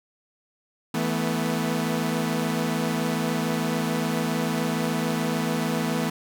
sawtooth chord, E suspended fourth, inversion none, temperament equal with one note detuned, 163.11 / 220 / 246.9 Hz, E3 / A3 / B3, -18 / 0 / 0 cents, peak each -24 dBFS, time 0.94-6.1 s, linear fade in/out 5 ms, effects none

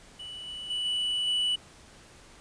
triangle tone with level steps, 2960 Hz, F#7, in tune, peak -37 / -35 / -27 / -25 / -23 dBFS, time 0.19-1.56 s, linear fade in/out 10 ms, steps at 0.47 / 0.7 / 0.85 / 1.27 s, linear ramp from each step 5 ms, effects pink hiss -53 dBFS RMS until 2.4 s + resampled to 22050 Hz

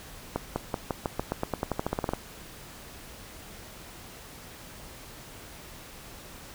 accelerating click train, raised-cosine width 1 ms, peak -13 dBFS, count 18, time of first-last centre 0.36-2.135 s, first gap 200 ms, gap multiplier 0.91, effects pink hiss -46 dBFS RMS until 6.54 s

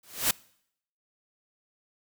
white noise with exponential growth, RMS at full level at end -20 dBFS, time 0.03-0.31 s, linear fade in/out 5 ms, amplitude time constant 60 ms, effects noise-tail reverb RT60 0.7 s tail -24 dB re dry

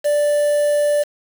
triangle tone with quantisation, 587.3 Hz, D5, in tune, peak -12 dBFS, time 0.04-1.04 s, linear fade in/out 20 ms, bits 5, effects none

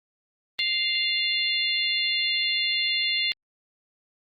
harmonic tone, 698.5 Hz, F5, in tune, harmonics 3 / 4 / 5 / 6, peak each -28 / -28 / -28 / -28 dBFS, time 0.59-3.32 s, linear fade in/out 0 ms, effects Opus 24 kbps

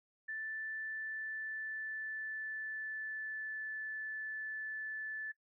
sine tone with pitch glide, 1760 to 1744.8 Hz, A6 to A6, 0 to -15 cents, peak -39 dBFS, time 0.28-5.32 s, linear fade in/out 10 ms, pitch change -15 cents, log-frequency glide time 0.73-3.67 s, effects noise-tail reverb RT60 0.1 s tail -17 dB re dry

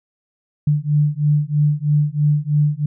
sine beating tone pair, 146.83 / 149.93 Hz, D3 / D3, 0 / +36 cents, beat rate 3.1 Hz, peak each -17 dBFS, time 0.67-2.86 s, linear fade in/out 5 ms, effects none

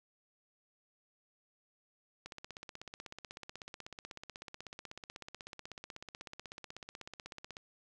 click train, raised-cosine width 0.2 ms, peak -28 dBFS, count 87, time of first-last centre 2.26-7.569 s, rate 16.2 Hz, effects none

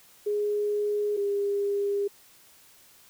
sine tone pair in turn, 415.3 / 403.5 Hz, G#4 / G#4, 0 / -50 cents, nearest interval unison, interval 50 cents, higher first, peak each -24 dBFS, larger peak neither, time 0.26-1.17 / 1.17-2.08 s, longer neither, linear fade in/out 10 ms, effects white hiss -56 dBFS RMS until 3.09 s

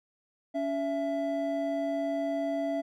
triangle tone pair together, 282.4 / 665.1 Hz, C#4 / E5, +32 / +15 cents, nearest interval octave + minor third, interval 1483 cents, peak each -30 / -28 dBFS, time 0.54-2.82 s, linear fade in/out 20 ms, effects none

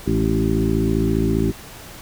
harmonic tone with a mistuned harmonic, 55 Hz, A1, in tune, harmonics 1 / 2 / 3 / 4 / 5 / 6 / 7, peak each -24 / -24 / -24 / -24 / -24 / -24 / -24 dBFS, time 0.06-1.52 s, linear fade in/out 20 ms, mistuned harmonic 4, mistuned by -36 cents, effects pink hiss -39 dBFS RMS until 2.01 s

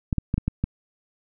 clicks, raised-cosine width 5 ms, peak -10 dBFS, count 6, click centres 0.128 / 0.183 / 0.341 / 0.38 / 0.48 / 0.64 s, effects none

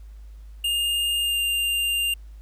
square tone with pitch glide, 2822 to 2796 Hz, F7 to F7, +17 to +1 cents, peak -22 dBFS, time 0.64-2.14 s, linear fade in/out 5 ms, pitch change -16 cents, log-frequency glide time 1.21-1.39 s, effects added 52 Hz sine -39 dBFS peak until 2.41 s + pink hiss -63 dBFS RMS until 2.41 s

